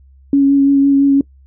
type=tone with vibrato; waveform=sine; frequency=277.8 Hz; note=C#4; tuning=4 cents sharp; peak=-7 dBFS; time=0.33-1.21 s; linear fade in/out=2 ms; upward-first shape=sine; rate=5.9 Hz; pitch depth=15 cents each way; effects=noise-tail reverb RT60 0.1 s tail -22 dB re dry + added 67 Hz sine -42 dBFS peak until 1.46 s